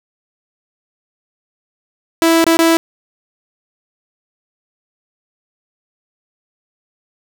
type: tone with dropouts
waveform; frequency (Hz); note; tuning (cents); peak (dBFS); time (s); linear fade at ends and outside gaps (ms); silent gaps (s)
sawtooth; 329.6; E4; 0; -5; 2.22-2.77; 0; 2.442-2.466 / 2.57-2.591
effects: none